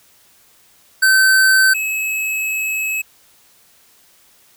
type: tone pair in turn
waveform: square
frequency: 1539 / 2578 Hz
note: G6 / E7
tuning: -32 / -39 cents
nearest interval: major sixth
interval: 893 cents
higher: second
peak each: -10 / -19 dBFS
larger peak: first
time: 1.02-1.74 / 1.74-3.02 s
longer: second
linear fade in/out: 10 ms
effects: white hiss -52 dBFS RMS until 4.56 s